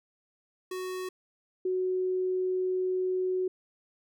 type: tone pair in turn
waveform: square / sine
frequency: 370 / 370 Hz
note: F#4 / F#4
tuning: 0 / 0 cents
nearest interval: unison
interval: 0 cents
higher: neither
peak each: -34 / -26 dBFS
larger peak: second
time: 0.71-1.09 / 1.65-3.48 s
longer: second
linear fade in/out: 5 ms
effects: none